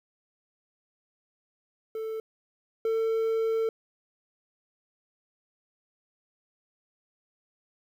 triangle tone pair in turn, 441.9 / 448.3 Hz, A4 / A4, +7 / +32 cents, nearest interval unison, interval 25 cents, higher second, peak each -29 / -22 dBFS, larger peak second, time 1.95-2.2 / 2.85-3.69 s, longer second, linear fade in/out 2 ms, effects 10-bit

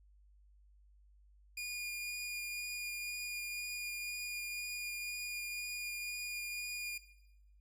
sawtooth tone with vibrato, 2432 Hz, D#7, 40 cents flat, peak -36 dBFS, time 1.57-6.98 s, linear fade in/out 5 ms, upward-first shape triangle, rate 2 Hz, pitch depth 10 cents each way, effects noise-tail reverb RT60 1.0 s tail -17 dB re dry + added 50 Hz sine -61 dBFS peak until 7.6 s

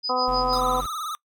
sine tone with tremolo, 4978 Hz, D#8, in tune, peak -24 dBFS, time 0.03-0.63 s, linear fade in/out 20 ms, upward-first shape sine, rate 6.4 Hz, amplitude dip 95%
harmonic tone, 252.4 Hz, B3, 38 cents sharp, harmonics 1 / 2 / 3 / 4 / 5, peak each -34 / -27 / -27 / -26 / -27 dBFS, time 0.09-0.81 s, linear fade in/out 10 ms
square tone, 47.05 Hz, F#1, 30 cents sharp, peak -32 dBFS, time 0.28-0.86 s, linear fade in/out 0 ms
square tone with vibrato, 1256 Hz, D#6, 16 cents sharp, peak -29 dBFS, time 0.53-1.15 s, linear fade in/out 0 ms, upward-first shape sine, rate 19 Hz, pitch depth 94 cents each way
effects noise-tail reverb RT60 0.1 s tail -23 dB re dry

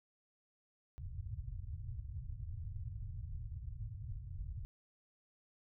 white low-pass noise, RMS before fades -44 dBFS, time 0.98-4.65 s, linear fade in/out 0 ms, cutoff 120 Hz, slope 48 dB/octave, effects none

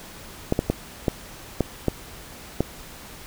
clicks, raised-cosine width 2 ms, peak -6 dBFS, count 7, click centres 0.524 / 0.591 / 0.7 / 1.082 / 1.607 / 1.883 / 2.606 s, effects pink hiss -42 dBFS RMS until 3.26 s

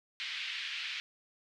pink band-pass noise, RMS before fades -39 dBFS, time 0.2-1 s, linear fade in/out 0 ms, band 2100 to 3800 Hz, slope 24 dB/octave, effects none

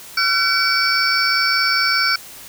sine tone cluster, 1359 / 1504 / 2285 / 4567 / 5350 Hz, F6 / F#6 / D7 / D8 / E8, -48 / +28 / -48 / -49 / +25 cents, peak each -21 dBFS, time 0.17-2.16 s, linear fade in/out 5 ms, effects white hiss -38 dBFS RMS until 2.48 s

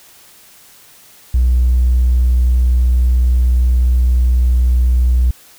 triangle tone with tanh clipping, 61.74 Hz, B1, in tune, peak -8 dBFS, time 1.34-5.31 s, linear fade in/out 5 ms, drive 1 dB, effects white hiss -44 dBFS RMS until 5.58 s

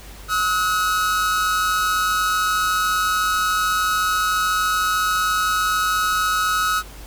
45% pulse tone pair together, 1279 / 1465.2 Hz, D#6 / F#6, +47 / -17 cents, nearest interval major second, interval 236 cents, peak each -19 / -23 dBFS, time 0.28-6.83 s, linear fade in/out 50 ms, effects added 50 Hz sine -38 dBFS peak until 7.06 s + pink hiss -42 dBFS RMS until 7.06 s

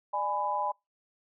sine chord, G# diminished, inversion second, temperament just, 598 / 830.6 / 996.7 Hz, D5 / G#5 / B5, +31 / 0 / +16 cents, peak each -36 / -31 / -31 dBFS, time 0.13-0.72 s, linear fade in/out 10 ms, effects noise-tail reverb RT60 0.2 s tail -25 dB re dry

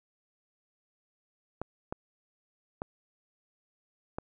clicks, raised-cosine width 1 ms, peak -20 dBFS, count 4, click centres 1.616 / 1.925 / 2.819 / 4.185 s, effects none

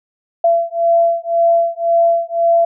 sine beating tone pair, 675 / 676.9 Hz, E5 / E5, +41 / +46 cents, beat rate 1.9 Hz, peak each -14 dBFS, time 0.44-2.65 s, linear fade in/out 5 ms, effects none

